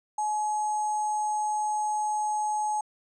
sine tone with sample-and-hold, 849 Hz, G#5, 38 cents sharp, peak -25 dBFS, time 0.18-2.81 s, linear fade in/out 5 ms, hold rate 7350 Hz, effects resampled to 22050 Hz

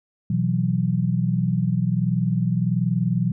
sine chord, B suspended fourth, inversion none, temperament equal, 123.47 / 164.81 / 185 Hz, B2 / E3 / F#3, 0 / 0 / 0 cents, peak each -23 dBFS, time 0.3-3.32 s, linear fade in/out 5 ms, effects none

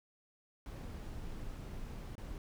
brown noise with dropouts, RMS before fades -44 dBFS, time 0.66-2.38 s, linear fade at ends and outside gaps 1 ms, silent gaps 2.154-2.18 s, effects none

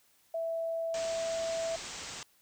sine tone, 659.3 Hz, E5, in tune, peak -31 dBFS, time 0.34-1.76 s, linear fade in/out 5 ms
white low-pass noise, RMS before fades -43 dBFS, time 0.94-2.23 s, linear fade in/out 2 ms, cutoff 8100 Hz, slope 96 dB/octave
effects white hiss -67 dBFS RMS until 2.41 s

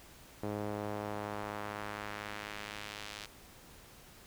sawtooth tone with band-pass filter sweep, 104.2 Hz, G#2, 6 cents sharp, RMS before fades -41 dBFS, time 0.43-3.26 s, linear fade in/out 5 ms, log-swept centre 450 to 4000 Hz, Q 0.93, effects pink hiss -56 dBFS RMS until 4.26 s

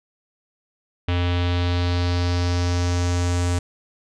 square tone with low-pass filter sweep, 88.1 Hz, F2, 16 cents sharp, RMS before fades -21 dBFS, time 1.08-3.59 s, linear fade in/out 5 ms, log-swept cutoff 3100 to 7900 Hz, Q 2.6, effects none

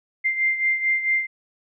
sine beating tone pair, 2093 / 2097.5 Hz, C7 / C7, 0 / +4 cents, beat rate 4.5 Hz, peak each -20 / -26 dBFS, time 0.24-1.27 s, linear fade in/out 20 ms, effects none

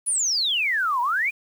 sine exponential two-way sweep, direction down then up, 10350 to 932.3 to 2509 Hz, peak -20 dBFS, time 0.06-1.31 s, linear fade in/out 20 ms, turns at 1.01 s, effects 8-bit

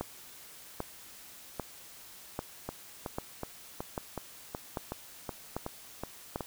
two click trains, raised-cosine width 1 ms, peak -21 / -19 dBFS, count 11 / 9, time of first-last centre 2.69-6.407 / 0.01-6.359 s, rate 2.69 / 1.26 Hz, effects white hiss -51 dBFS RMS until 6.46 s

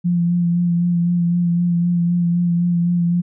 sine tone with vibrato, 173.3 Hz, F3, 13 cents flat, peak -14 dBFS, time 0.04-3.22 s, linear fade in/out 20 ms, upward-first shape sine, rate 3.9 Hz, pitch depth 23 cents each way, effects none

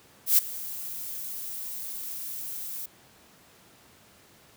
violet noise with ADSR envelope, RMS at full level -17 dBFS, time 0.26-2.86 s, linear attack 120 ms, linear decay 13 ms, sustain -19 dB, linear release 6 ms, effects pink hiss -56 dBFS RMS until 4.56 s + high-pass 100 Hz 12 dB/octave

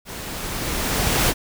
pink noise with level ramp, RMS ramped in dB -34 to -17 dBFS, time 0.05-1.34 s, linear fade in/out 50 ms, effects none

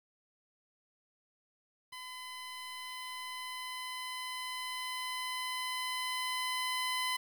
15% pulse tone with level ramp, 1015 Hz, B5, 47 cents sharp, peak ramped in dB -37 to -25 dBFS, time 1.92-7.17 s, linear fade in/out 10 ms, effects 10-bit

